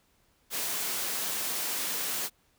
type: high-pass noise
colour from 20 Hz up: white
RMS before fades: -32 dBFS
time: 0.5-2.3 s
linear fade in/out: 50 ms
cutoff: 180 Hz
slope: 12 dB/octave
effects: pink hiss -68 dBFS RMS until 2.58 s